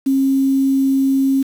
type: tone with quantisation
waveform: sine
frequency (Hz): 269.9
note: C#4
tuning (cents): -46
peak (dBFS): -12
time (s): 0.06-1.43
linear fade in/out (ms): 10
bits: 6
effects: none